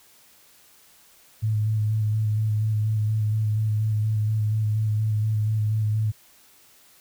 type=tone with vibrato; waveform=sine; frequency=107.8 Hz; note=A2; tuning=35 cents flat; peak=-20 dBFS; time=1.42-6.12 s; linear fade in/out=20 ms; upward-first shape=square; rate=4.2 Hz; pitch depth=20 cents each way; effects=white hiss -55 dBFS RMS until 7 s